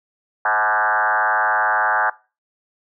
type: tone with frequency modulation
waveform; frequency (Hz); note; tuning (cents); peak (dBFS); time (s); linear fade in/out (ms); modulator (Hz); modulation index
sine; 1186; D6; +17; -15; 0.45-2.1; 5; 109; 4.4
effects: noise-tail reverb RT60 0.3 s tail -20 dB re dry